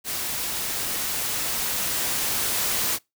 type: noise with level ramp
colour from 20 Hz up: white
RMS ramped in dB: -29 to -24 dBFS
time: 0.04-2.99 s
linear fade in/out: 50 ms
effects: noise-tail reverb RT60 0.2 s tail -24 dB re dry